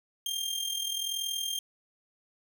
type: tone with amplitude modulation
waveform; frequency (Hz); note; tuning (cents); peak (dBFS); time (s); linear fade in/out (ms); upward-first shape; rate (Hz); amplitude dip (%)
sawtooth; 3194; G7; +32; -25; 0.26-1.59; 2; sine; 41; 60
effects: none